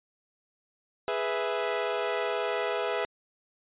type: chord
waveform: sawtooth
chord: E major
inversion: first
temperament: equal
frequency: 415.3 / 493.9 / 659.3 Hz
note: G#4 / B4 / E5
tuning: 0 / 0 / 0 cents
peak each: -28 dBFS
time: 1.08-3.05 s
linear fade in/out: 0 ms
effects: resampled to 8000 Hz

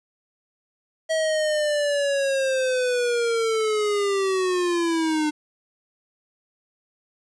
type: linear sweep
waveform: square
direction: down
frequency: 644 to 299.9 Hz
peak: -21 dBFS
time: 1.09-5.31 s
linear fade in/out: 20 ms
effects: resampled to 22050 Hz + 9-bit

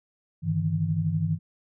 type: tone cluster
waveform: sine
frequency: 99.9 / 149.4 / 161.6 Hz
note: G2 / D3 / E3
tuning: +33 / +30 / -34 cents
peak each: -29 / -30 / -25 dBFS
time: 0.42-1.39 s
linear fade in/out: 50 ms
effects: none

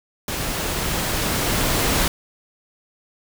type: noise with level ramp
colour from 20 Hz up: pink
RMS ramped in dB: -26 to -19 dBFS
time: 0.28-2.08 s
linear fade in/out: 2 ms
effects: none

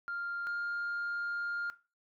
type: tone pair in turn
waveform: sine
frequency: 1396.9 / 1405.8 Hz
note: F6 / F6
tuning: 0 / +11 cents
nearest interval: unison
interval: 11 cents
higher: second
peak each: -34 / -31 dBFS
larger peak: second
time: 0.08-0.47 / 0.47-1.7 s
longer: second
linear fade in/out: 0 ms
effects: noise-tail reverb RT60 0.3 s tail -17 dB re dry + tanh soft clip ceiling -31 dBFS

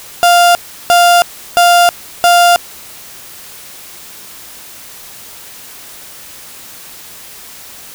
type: tone bursts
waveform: 35% pulse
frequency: 698.5 Hz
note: F5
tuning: in tune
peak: -3 dBFS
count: 4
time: 0.23-2.56 s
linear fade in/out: 0 ms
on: 320 ms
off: 350 ms
effects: white hiss -33 dBFS RMS until 7.94 s

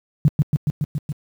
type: tone with echo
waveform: sine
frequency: 149 Hz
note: D3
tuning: 25 cents sharp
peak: -9 dBFS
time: 0.25-0.28 s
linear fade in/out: 0 ms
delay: 140 ms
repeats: 6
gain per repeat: -2 dB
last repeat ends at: 1.12 s
effects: high-pass 80 Hz 12 dB/octave + 8-bit

